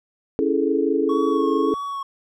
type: chord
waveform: sine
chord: A major seventh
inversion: first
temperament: equal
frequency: 277.2 / 329.6 / 415.3 / 440 Hz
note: C#4 / E4 / G#4 / A4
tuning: 0 / 0 / 0 / 0 cents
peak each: -23 dBFS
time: 0.39-1.74 s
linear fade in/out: 0 ms
type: tone with vibrato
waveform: triangle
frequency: 1108.7 Hz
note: C#6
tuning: in tune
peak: -24 dBFS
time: 1.09-2.03 s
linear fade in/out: 5 ms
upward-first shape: sine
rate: 1.7 Hz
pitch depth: 32 cents each way
effects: none